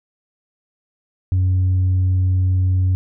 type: tone with tanh clipping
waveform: sine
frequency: 92.5 Hz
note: F#2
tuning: in tune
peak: -14 dBFS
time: 1.32-2.95 s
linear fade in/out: 0 ms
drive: 1 dB
effects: none